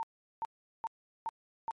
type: tone bursts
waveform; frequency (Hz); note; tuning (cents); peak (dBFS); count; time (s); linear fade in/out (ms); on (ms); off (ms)
sine; 907; A#5; -48; -32; 5; 0-1.71; 0; 30; 390
effects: MP3 48 kbps